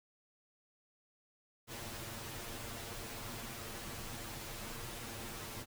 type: noise with comb filter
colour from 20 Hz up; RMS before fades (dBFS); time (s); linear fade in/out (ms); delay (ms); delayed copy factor
pink; -45; 1.67-5.66; 50; 8.7; +0.9
effects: none